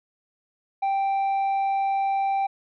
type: tone with tanh clipping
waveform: sine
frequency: 784 Hz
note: G5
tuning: in tune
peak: -22 dBFS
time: 0.82-2.47 s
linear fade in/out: 10 ms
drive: 4 dB
effects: none